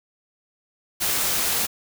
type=noise; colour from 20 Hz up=white; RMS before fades=-23 dBFS; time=1-1.67 s; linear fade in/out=20 ms; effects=none